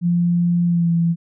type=tone with pitch glide; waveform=sine; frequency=173.4 to 168.46 Hz; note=F3 to E3; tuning=-12 to +38 cents; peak=-14 dBFS; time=0.01-1.16 s; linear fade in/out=50 ms; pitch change=-50 cents; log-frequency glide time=0.66-0.9 s; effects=none